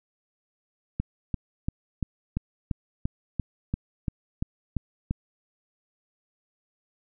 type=click train; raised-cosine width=5 ms; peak=-14 dBFS; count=13; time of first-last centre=1-5.11 s; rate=2.92 Hz; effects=none